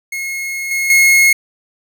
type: tone with level steps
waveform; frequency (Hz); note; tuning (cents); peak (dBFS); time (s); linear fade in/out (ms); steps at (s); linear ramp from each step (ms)
45% pulse; 2163; C#7; -43; -20 / -15 / -7; 0.12-1.33; 5; 0.71 / 0.9; 2
effects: none